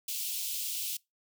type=high-pass noise; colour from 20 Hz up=white; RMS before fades=-35 dBFS; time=0.08-0.97 s; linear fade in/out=5 ms; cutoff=2600 Hz; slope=48 dB/octave; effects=noise-tail reverb RT60 0.2 s tail -24 dB re dry